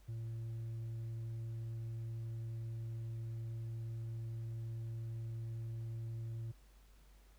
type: tone with hard clipping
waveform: triangle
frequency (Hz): 113.9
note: A#2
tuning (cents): -40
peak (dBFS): -39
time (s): 0.08-6.52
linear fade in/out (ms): 10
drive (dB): 1
effects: added 49 Hz sine -60 dBFS peak until 7.38 s + pink hiss -70 dBFS RMS until 7.38 s